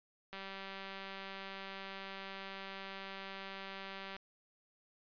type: click train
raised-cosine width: 0.3 ms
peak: -30 dBFS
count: 745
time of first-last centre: 0.33-4.165 s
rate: 194 Hz
effects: resampled to 11025 Hz